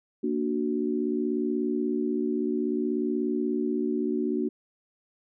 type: chord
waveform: sine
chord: Bb augmented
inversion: none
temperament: equal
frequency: 233.1 / 293.7 / 370 Hz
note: Bb3 / D4 / F#4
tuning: 0 / 0 / 0 cents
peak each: -29 dBFS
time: 0.23-4.49 s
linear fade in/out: 10 ms
effects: none